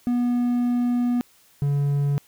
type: tone pair in turn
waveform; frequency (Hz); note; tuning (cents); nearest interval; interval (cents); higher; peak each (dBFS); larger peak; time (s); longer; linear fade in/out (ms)
triangle; 243.2 / 142.45; B3 / C#3; -26 / +48; major sixth; 926; first; -17; neither; 0.07-1.21 / 1.62-2.18; first; 0
effects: white hiss -57 dBFS RMS until 2.27 s